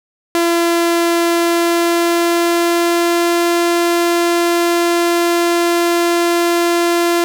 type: tone with pitch glide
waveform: sawtooth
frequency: 340 to 343.4 Hz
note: F4 to F4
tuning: -46 to -29 cents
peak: -8 dBFS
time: 0.35-7.24 s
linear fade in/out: 0 ms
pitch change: +17 cents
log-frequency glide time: 1.23-3.46 s
effects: none